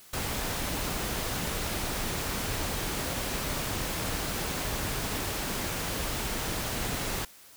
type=noise; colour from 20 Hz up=pink; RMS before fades=-32 dBFS; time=0.13-7.25 s; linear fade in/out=5 ms; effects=white hiss -53 dBFS RMS until 7.56 s